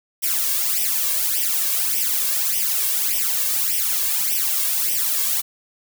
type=noise with flanger; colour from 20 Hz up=blue; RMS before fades=-21 dBFS; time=0.22-5.42 s; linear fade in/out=20 ms; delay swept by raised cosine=0.35 to 1.85 ms; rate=1.7 Hz; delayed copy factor=+1; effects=none